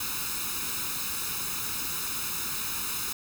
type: noise with comb filter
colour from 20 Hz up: white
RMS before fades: -32 dBFS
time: 0-3.13 s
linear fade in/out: 5 ms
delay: 0.77 ms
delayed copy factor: +0.75
effects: none